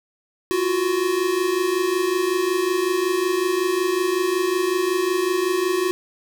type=tone pair together; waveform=square; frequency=344.6 / 370 Hz; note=F4 / F#4; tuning=-23 / 0 cents; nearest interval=minor second; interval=123 cents; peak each=-25 / -21 dBFS; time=0.51-5.91 s; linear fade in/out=0 ms; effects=none